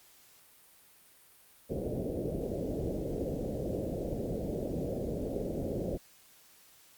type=low-pass noise; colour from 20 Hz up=white; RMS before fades=-35 dBFS; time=1.69-5.98 s; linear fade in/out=20 ms; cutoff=580 Hz; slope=48 dB/octave; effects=white hiss -60 dBFS RMS until 6.97 s + Opus 48 kbps